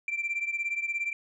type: beating tone pair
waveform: sine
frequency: 2349 / 2366 Hz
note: D7 / D7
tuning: 0 / +12 cents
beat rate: 17 Hz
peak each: -29 / -32 dBFS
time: 0.08-1.13 s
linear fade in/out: 2 ms
effects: tanh soft clip ceiling -24 dBFS